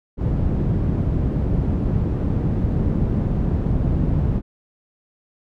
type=low-pass noise; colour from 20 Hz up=white; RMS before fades=-20 dBFS; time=0.17-4.42 s; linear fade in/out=50 ms; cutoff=160 Hz; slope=12 dB/octave; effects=none